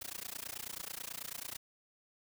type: noise with amplitude modulation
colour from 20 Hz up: white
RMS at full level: -40 dBFS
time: 0.01-1.57 s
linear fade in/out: 10 ms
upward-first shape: sine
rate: 29.2 Hz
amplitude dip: 100%
effects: none